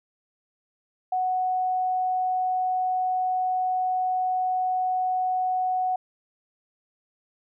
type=tone; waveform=sine; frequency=740 Hz; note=F#5; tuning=in tune; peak=-22 dBFS; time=1.12-5.96 s; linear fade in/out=5 ms; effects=none